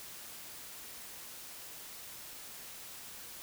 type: silence
effects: white hiss -48 dBFS RMS until 3.42 s